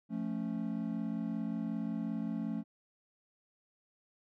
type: chord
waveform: triangle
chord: F augmented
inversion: none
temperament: equal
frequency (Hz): 174.61 / 220 / 277.2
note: F3 / A3 / C#4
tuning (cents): 0 / 0 / 0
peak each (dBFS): -38 / -34 / -38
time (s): 0.09-2.64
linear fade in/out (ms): 50
effects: none